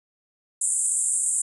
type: band-pass noise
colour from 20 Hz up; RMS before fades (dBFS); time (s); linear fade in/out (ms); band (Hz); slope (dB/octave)
white; -24; 0.61-1.42; 5; 7400 to 9600; 96
effects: none